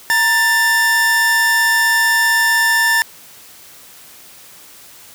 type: tone pair together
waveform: 45% pulse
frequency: 934 / 1772.3 Hz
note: A#5 / A6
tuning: +3 / +12 cents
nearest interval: major seventh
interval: 1109 cents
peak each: -20 / -12 dBFS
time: 0.1-3.02 s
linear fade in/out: 0 ms
effects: white hiss -41 dBFS RMS until 5.14 s + high-pass 60 Hz 12 dB/octave